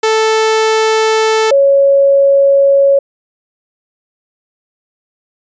sawtooth / sine tone pair in turn, 440 / 554.4 Hz, A4 / C#5, 0 / 0 cents, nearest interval major third, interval 400 cents, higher second, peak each -5 dBFS, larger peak neither, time 0.03-1.51 / 1.51-2.99 s, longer neither, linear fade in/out 5 ms, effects resampled to 16000 Hz

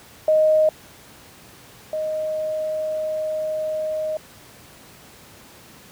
sine tone pair in turn, 622.3 / 622.3 Hz, D#5 / D#5, 0 / 0 cents, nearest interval unison, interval 0 cents, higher neither, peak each -13 / -22 dBFS, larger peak first, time 0.28-0.69 / 1.93-4.17 s, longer second, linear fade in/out 2 ms, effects pink hiss -46 dBFS RMS until 5.91 s + high-pass 80 Hz 12 dB/octave

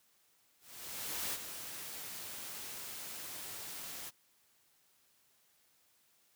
white noise with ADSR envelope, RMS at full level -37 dBFS, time 0.6-4.11 s, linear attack 730 ms, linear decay 41 ms, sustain -8 dB, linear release 28 ms, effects white hiss -71 dBFS RMS until 6.35 s + high-pass 60 Hz 12 dB/octave

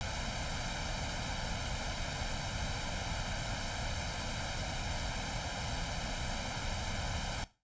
pink noise with comb filter, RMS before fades -37 dBFS, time 0.01-7.44 s, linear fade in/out 0 ms, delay 1.3 ms, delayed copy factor +0.8, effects noise-tail reverb RT60 0.3 s tail -17 dB re dry + resampled to 16000 Hz

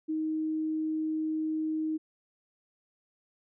sine tone, 313.6 Hz, D#4, 14 cents sharp, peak -28 dBFS, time 0.08-1.98 s, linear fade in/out 20 ms, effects none

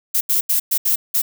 violet noise bursts at uneven times, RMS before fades -17 dBFS, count 6, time 0.14-0.21 / 0.29-0.41 / 0.49-0.6 / 0.71-0.78 / 0.85-0.96 / 1.14-1.22 s, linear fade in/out 10 ms, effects none

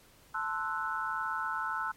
sine chord, F# half-diminished seventh, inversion first, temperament equal, 880 / 1046.5 / 1318.5 / 1480 Hz, A5 / C6 / E6 / F#6, 0 / 0 / 0 / 0 cents, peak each -38 / -39 / -35 / -36 dBFS, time 0.34-1.92 s, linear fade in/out 10 ms, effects pink hiss -60 dBFS RMS until 1.96 s + MP3 64 kbps

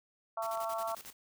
harmonic tone, 224.4 Hz, A3, 34 cents sharp, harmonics 3 / 4 / 5 / 6, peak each -36 / -40 / -39 / -43 dBFS, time 0.37-0.95 s, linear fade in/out 5 ms
white noise with tremolo, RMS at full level -47 dBFS, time 0.42-1.13 s, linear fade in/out 5 ms, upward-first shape square, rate 11 Hz, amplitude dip 75%
clicks, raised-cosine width 0.2 ms, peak -34 dBFS, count 2, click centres 0.574 / 1.05 s
effects none

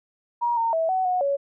sine tone with pitch steps, 951 / 916 / 651 / 750 / 730 / 560 Hz, A#5 / A#5 / E5 / F#5 / F#5 / C#5, +34 / -31 / -22 / +23 / -24 / +18 cents, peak -20 dBFS, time 0.41-1.37 s, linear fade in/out 20 ms, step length 160 ms, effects none

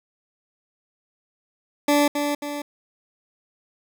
20% pulse tone with echo, 290.7 Hz, D4, 18 cents flat, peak -11 dBFS, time 1.88-2.08 s, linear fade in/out 5 ms, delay 270 ms, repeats 2, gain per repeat -6 dB, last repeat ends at 2.62 s, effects none

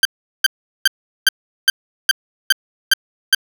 20% pulse tone bursts, 1568 Hz, G6, in tune, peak -3 dBFS, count 9, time 0.03-3.348 s, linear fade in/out 2 ms, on 22 ms, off 390 ms, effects none

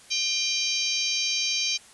harmonic tone with a mistuned harmonic, 784 Hz, G5, in tune, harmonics 3 / 4 / 5 / 6 / 7 / 8, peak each -31 / -31 / -31 / -31 / -31 / -31 dBFS, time 0.1-1.78 s, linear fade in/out 20 ms, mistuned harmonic 3, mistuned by +40 cents, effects white hiss -51 dBFS RMS until 1.93 s + resampled to 24000 Hz

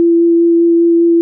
sine tone with vibrato, 337.8 Hz, E4, 42 cents sharp, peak -6 dBFS, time 0-1.21 s, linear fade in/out 0 ms, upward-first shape sine, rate 5 Hz, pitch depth 9 cents each way, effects none

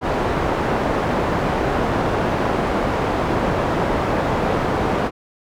white low-pass noise, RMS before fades -20 dBFS, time 0.01-5.11 s, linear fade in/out 50 ms, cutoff 820 Hz, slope 12 dB/octave, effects none

